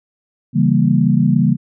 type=chord; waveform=sine; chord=C# diminished seventh; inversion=none; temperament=equal; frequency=138.59 / 164.81 / 196 / 233.1 Hz; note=C#3 / E3 / G3 / Bb3; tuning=0 / 0 / 0 / 0 cents; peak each=-16 dBFS; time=0.53-1.57 s; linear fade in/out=50 ms; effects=none